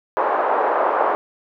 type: band-pass noise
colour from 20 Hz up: white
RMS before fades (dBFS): -19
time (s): 0.17-1.15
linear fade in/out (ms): 0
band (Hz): 430 to 1100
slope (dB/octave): 24
effects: none